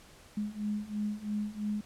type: beating tone pair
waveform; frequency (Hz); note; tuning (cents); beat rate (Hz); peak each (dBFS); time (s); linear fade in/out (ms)
sine; 207.7 / 210.7; G#3 / G#3; 0 / +25; 3; -36 / -34; 0.37-1.81; 5
effects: pink hiss -56 dBFS RMS until 1.85 s + low-pass 11000 Hz 12 dB/octave